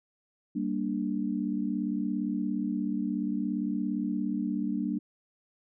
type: chord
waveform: sine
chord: G minor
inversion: none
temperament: equal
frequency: 196 / 233.1 / 293.7 Hz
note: G3 / Bb3 / D4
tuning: 0 / 0 / 0 cents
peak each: -32 dBFS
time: 0.55-4.99 s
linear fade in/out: 10 ms
effects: none